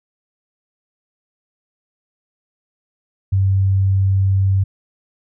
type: tone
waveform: sine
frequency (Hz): 96.6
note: G2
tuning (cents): -25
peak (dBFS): -12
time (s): 3.32-4.64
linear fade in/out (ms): 10
effects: none